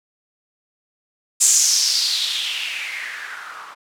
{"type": "noise with low-pass filter sweep", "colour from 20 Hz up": "violet", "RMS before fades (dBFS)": -21, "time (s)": [1.4, 3.75], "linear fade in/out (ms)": 20, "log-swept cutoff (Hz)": [7600, 1100], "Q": 4.7, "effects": []}